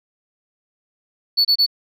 sine tone bursts, 4447 Hz, C#8, 5 cents sharp, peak -9 dBFS, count 3, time 1.37-1.664 s, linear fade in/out 20 ms, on 80 ms, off 27 ms, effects tanh soft clip ceiling -11 dBFS

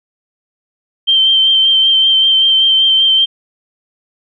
sine tone with vibrato, 3131 Hz, G7, 3 cents flat, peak -7 dBFS, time 1.07-3.26 s, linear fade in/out 20 ms, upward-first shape triangle, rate 5.2 Hz, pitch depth 24 cents each way, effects none

